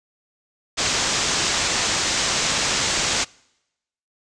white low-pass noise, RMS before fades -22 dBFS, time 0.77-3.25 s, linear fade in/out 20 ms, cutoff 7600 Hz, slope 48 dB/octave, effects noise-tail reverb RT60 0.9 s tail -26 dB re dry + resampled to 22050 Hz

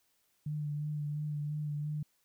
sine tone with vibrato, 149 Hz, D3, 25 cents sharp, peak -33 dBFS, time 0.46-2.03 s, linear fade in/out 5 ms, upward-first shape sine, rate 2.9 Hz, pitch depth 24 cents each way, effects white hiss -74 dBFS RMS until 2.24 s

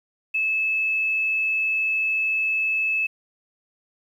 sine tone, 2607 Hz, E7, 20 cents flat, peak -20 dBFS, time 0.34-3.07 s, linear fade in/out 10 ms, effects 9-bit

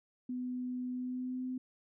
sine tone with pitch glide, 250.4 to 255.2 Hz, B3 to C4, +24 to -43 cents, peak -35 dBFS, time 0.29-1.58 s, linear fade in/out 5 ms, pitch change +33 cents, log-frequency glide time 0.9-1.45 s, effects none

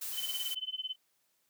blue noise, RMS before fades -39 dBFS, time 0.01-0.55 s, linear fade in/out 10 ms
sine tone with tremolo, 3045 Hz, F#7, 49 cents sharp, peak -32 dBFS, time 0.12-0.96 s, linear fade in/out 50 ms, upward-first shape sine, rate 18 Hz, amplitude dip 95%
effects white hiss -75 dBFS RMS until 1.49 s + high-pass 100 Hz 12 dB/octave

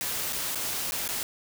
white noise with dropouts, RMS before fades -31 dBFS, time 0.01-1.23 s, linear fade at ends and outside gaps 0 ms, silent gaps 0.325-0.331 / 0.548-0.556 / 0.91-0.921 / 1.078-1.089 s, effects none

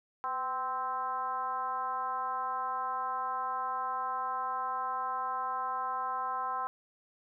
sine tone with frequency modulation, 1040 Hz, C6, 11 cents flat, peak -31 dBFS, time 0.24-6.67 s, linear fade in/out 0 ms, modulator 268 Hz, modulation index 1.1, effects none

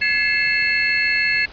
sine tone cluster, 1699 / 2062 / 2148 / 2639 / 4314 Hz, G#6 / C7 / C7 / E7 / C#8, +39 / -26 / +45 / +1 / -48 cents, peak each -21 / -26 / -22 / -21 / -26 dBFS, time 0.01-1.46 s, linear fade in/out 10 ms, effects pink hiss -41 dBFS RMS until 1.52 s + resampled to 11025 Hz

